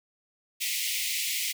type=high-pass noise; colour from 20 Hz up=pink; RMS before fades=-30 dBFS; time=0.6-1.53 s; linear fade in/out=20 ms; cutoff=2000 Hz; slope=96 dB/octave; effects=none